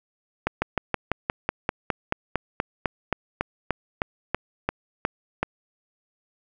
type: slowing click train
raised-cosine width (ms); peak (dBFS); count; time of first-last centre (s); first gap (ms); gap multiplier
0.5; -7; 21; 0.47-5.43; 150; 1.05
effects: none